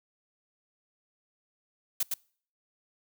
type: noise with echo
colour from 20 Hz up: blue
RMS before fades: -27 dBFS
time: 2-2.03 s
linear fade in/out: 5 ms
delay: 110 ms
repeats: 1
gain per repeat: -3 dB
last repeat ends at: 2.14 s
effects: noise-tail reverb RT60 0.5 s tail -25 dB re dry